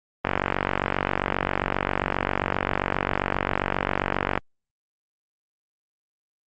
click train, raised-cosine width 0.5 ms, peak -6 dBFS, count 197, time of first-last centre 0.25-4.376 s, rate 47.5 Hz, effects Opus 32 kbps

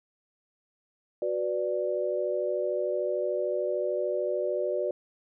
sine chord, B minor, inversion second, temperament equal, 370 / 493.9 / 587.3 Hz, F#4 / B4 / D5, 0 / 0 / 0 cents, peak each -31 / -32 / -29 dBFS, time 1.22-4.91 s, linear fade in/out 2 ms, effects none

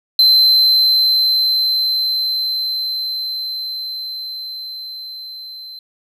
triangle tone with level ramp, 4085 Hz, C8, 42 cents flat, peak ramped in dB -6 to -30 dBFS, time 0.19-5.79 s, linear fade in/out 2 ms, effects none

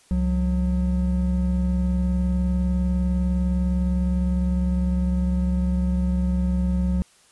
triangle tone pair together, 67.07 / 181.4 Hz, C2 / F#3, +43 / -34 cents, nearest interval octave + perfect fourth, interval 1723 cents, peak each -20 dBFS, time 0.11-7.02 s, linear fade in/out 0 ms, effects white hiss -56 dBFS RMS until 7.31 s + resampled to 24000 Hz

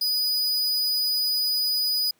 45% pulse tone, 4955 Hz, D#8, 8 cents flat, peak -21 dBFS, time 0.01-2.11 s, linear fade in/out 5 ms, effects pink hiss -65 dBFS RMS until 2.19 s + high-pass 150 Hz 12 dB/octave

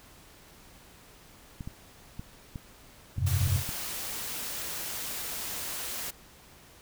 clicks, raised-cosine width 5 ms, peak -25 dBFS, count 9, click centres 1.608 / 1.675 / 2.195 / 2.558 / 3.183 / 3.416 / 3.475 / 3.561 / 3.691 s
sine chord, F suspended second, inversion none, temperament equal, 87.31 / 98 / 130.81 Hz, F2 / G2 / C3, 0 / 0 / 0 cents, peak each -28 / -28 / -30 dBFS, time 3.16-3.63 s, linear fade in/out 50 ms
white noise, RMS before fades -36 dBFS, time 3.26-6.11 s, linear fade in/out 10 ms
effects pink hiss -54 dBFS RMS until 6.81 s

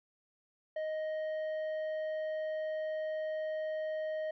sine tone with tanh clipping, 624 Hz, D#5, 5 cents sharp, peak -35 dBFS, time 0.76-4.31 s, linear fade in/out 5 ms, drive 7 dB, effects none

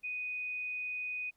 sine tone, 2489 Hz, D#7, in tune, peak -35 dBFS, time 0.03-1.31 s, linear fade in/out 20 ms, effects pink hiss -75 dBFS RMS until 1.36 s

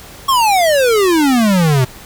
square exponential sweep, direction down, 1117 to 123.47 Hz, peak -10 dBFS, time 0.28-1.85 s, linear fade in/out 10 ms, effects pink hiss -36 dBFS RMS until 2.05 s

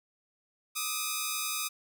5% pulse tone pair together, 1200 / 1271.4 Hz, D6 / D#6, +37 / +37 cents, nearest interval minor second, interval 100 cents, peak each -22 dBFS, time 0.75-1.69 s, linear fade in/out 20 ms, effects none

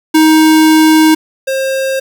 square tone pair in turn, 314.4 / 533.5 Hz, D#4 / C5, +18 / +34 cents, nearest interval major sixth, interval 916 cents, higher second, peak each -5 / -13 dBFS, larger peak first, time 0.14-1.15 / 1.47-2 s, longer first, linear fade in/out 10 ms, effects 7-bit

